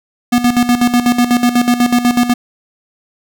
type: tone with tremolo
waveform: square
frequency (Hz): 242.8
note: B3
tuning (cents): -29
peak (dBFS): -8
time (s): 0.32-2.34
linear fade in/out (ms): 10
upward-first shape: square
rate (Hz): 8.1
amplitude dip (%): 70
effects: none